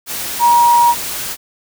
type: tone in noise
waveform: sine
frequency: 950 Hz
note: A#5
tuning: 33 cents sharp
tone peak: -7 dBFS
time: 0.39-0.95 s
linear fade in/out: 50 ms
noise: white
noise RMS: -23 dBFS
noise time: 0.06-1.37 s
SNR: +13 dB
effects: none